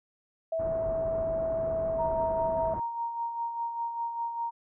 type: tone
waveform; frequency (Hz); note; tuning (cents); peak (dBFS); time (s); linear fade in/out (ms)
sine; 652; E5; -19; -27; 0.52-2.74; 5
type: low-pass noise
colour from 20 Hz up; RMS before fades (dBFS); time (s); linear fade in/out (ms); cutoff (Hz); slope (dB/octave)
pink; -39; 0.59-2.8; 5; 1100; 24
type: tone with tremolo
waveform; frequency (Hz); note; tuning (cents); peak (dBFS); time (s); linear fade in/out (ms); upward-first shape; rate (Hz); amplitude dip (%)
sine; 932.3; A#5; 0; -28; 1.98-4.51; 20; sine; 5; 50
effects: none